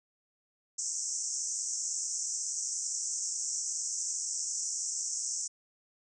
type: band-pass noise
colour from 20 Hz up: pink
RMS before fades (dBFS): -35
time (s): 0.78-5.48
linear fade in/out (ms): 10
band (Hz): 5600 to 8100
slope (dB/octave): 96
effects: none